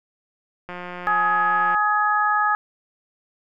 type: click train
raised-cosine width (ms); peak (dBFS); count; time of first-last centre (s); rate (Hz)
0.5; -19; 189; 0.69-1.746; 178
type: harmonic tone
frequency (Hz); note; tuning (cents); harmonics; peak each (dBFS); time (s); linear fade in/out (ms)
420; G#4; +19; 2 / 3 / 4; -22 / -20 / -23; 1.07-2.55; 0
effects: none